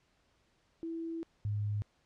sine tone pair in turn, 329.6 / 103.82 Hz, E4 / G#2, 0 / 0 cents, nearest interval octave + minor sixth, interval 2000 cents, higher first, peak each -36 / -31 dBFS, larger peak second, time 0.83-1.23 / 1.45-1.82 s, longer first, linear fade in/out 0 ms, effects pink hiss -72 dBFS RMS until 2.05 s + low-pass 6000 Hz 12 dB/octave

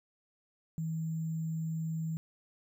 sine tone with sample-and-hold, 160.9 Hz, E3, 42 cents flat, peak -32 dBFS, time 0.78-2.17 s, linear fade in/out 0 ms, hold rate 7350 Hz, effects none

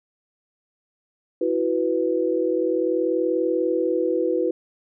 sine chord, E suspended second, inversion none, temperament equal, 329.6 / 370 / 493.9 Hz, E4 / F#4 / B4, 0 / 0 / 0 cents, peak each -24 / -24 / -23 dBFS, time 1.41-4.51 s, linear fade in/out 5 ms, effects none

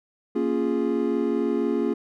triangle chord, Bb minor seventh, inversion none, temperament equal, 233.1 / 277.2 / 349.2 / 415.3 Hz, Bb3 / Db4 / F4 / Ab4, 0 / 0 / 0 / 0 cents, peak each -25 dBFS, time 0.35-1.94 s, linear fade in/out 10 ms, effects none

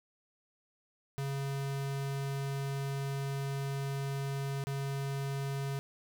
square tone with dropouts, 138.1 Hz, C#3, 6 cents flat, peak -34 dBFS, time 1.18-5.79 s, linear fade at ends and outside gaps 0 ms, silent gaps 4.639-4.67 s, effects none

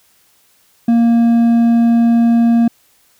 triangle tone with hard clipping, 233.1 Hz, A#3, in tune, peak -9 dBFS, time 0.88-2.68 s, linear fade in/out 5 ms, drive 7 dB, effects white hiss -54 dBFS RMS until 3.19 s

